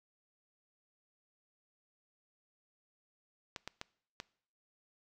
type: clicks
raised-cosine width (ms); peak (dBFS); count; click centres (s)
0.2; -23; 4; 3.562 / 3.676 / 3.814 / 4.201
effects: noise-tail reverb RT60 0.6 s tail -23 dB re dry